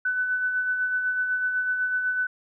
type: tone with tremolo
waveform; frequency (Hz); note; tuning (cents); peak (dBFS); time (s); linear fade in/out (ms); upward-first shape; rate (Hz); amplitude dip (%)
sine; 1500; F#6; +23; -21; 0.05-2.27; 5; sine; 8; 40
effects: none